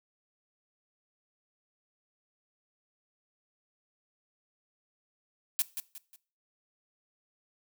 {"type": "noise with echo", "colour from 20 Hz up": "blue", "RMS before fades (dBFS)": -27, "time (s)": [5.59, 5.62], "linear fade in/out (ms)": 0, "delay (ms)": 180, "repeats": 3, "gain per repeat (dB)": -9, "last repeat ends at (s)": 6.16, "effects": ["noise-tail reverb RT60 0.4 s tail -20 dB re dry"]}